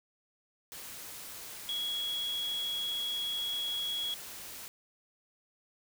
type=tone in noise; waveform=sine; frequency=3332 Hz; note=G#7; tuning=5 cents sharp; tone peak=-32 dBFS; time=1.69-4.14 s; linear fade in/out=0 ms; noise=white; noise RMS=-45 dBFS; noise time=0.72-4.68 s; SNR=+10 dB; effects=none